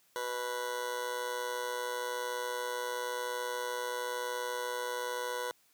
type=tone with amplitude modulation; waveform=20% pulse; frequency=492.6 Hz; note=B4; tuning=5 cents flat; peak=-26 dBFS; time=0.16-5.51 s; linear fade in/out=0 ms; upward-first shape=sine; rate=121 Hz; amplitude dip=70%; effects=white hiss -68 dBFS RMS until 5.73 s + high-pass 100 Hz 12 dB/octave